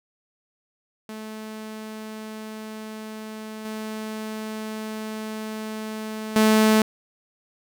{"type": "tone with level steps", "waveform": "sawtooth", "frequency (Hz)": 217.3, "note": "A3", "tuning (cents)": -21, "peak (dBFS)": [-30, -26, -11], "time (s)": [1.09, 6.82], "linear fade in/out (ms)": 2, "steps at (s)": [3.65, 6.36], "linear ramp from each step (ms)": 2, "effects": []}